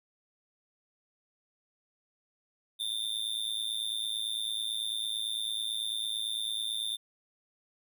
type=tone with amplitude modulation; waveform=square; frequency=3583 Hz; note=A7; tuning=31 cents sharp; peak=-28 dBFS; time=2.79-6.97 s; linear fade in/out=20 ms; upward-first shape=sine; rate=109 Hz; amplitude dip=100%; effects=none